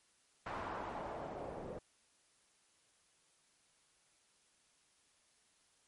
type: noise with low-pass filter sweep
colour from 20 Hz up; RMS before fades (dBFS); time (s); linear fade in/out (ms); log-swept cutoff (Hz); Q
white; -44; 0.46-1.79; 5; 1200 to 510; 1.7
effects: white hiss -72 dBFS RMS until 5.87 s + MP3 48 kbps